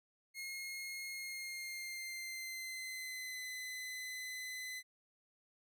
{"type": "tone with pitch glide", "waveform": "sawtooth", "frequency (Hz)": [2152, 2020], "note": ["C7", "B6"], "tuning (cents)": [48, 39], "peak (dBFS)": -39, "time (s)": [0.34, 4.83], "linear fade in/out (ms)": 50, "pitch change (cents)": -109, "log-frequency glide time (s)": [1.11, 3.49], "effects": []}